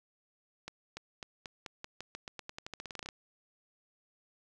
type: accelerating click train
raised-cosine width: 0.2 ms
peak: -24 dBFS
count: 22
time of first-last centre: 0.68-3.088 s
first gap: 290 ms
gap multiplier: 0.89
effects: none